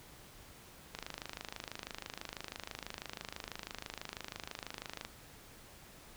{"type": "click train", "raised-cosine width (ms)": 0.2, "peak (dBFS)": -23, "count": 108, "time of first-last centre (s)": [0.95, 5.05], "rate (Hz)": 26.1, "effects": ["pink hiss -56 dBFS RMS until 6.16 s"]}